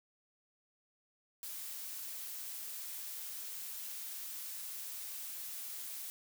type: noise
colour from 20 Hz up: blue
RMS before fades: -44 dBFS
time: 1.43-6.1 s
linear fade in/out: 0 ms
effects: none